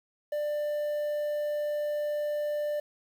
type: tone with quantisation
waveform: triangle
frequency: 593 Hz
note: D5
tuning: 17 cents sharp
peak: -26 dBFS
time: 0.32-2.8 s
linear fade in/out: 5 ms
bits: 9
effects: none